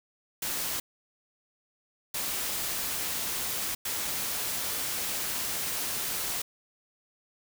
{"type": "noise bursts at uneven times", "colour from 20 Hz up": "white", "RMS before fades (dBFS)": -32, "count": 3, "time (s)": [[0.42, 0.8], [2.14, 3.75], [3.85, 6.42]], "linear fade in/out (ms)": 5, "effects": []}